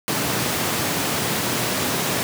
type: high-pass noise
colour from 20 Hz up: pink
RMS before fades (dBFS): -23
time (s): 0.08-2.23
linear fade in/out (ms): 0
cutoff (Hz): 110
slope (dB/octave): 24
effects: none